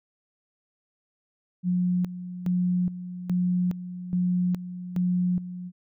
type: tone with tremolo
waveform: sine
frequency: 179.6 Hz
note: F3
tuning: 49 cents sharp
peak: -21 dBFS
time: 1.63-5.72 s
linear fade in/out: 50 ms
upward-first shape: square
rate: 1.2 Hz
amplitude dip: 75%
effects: none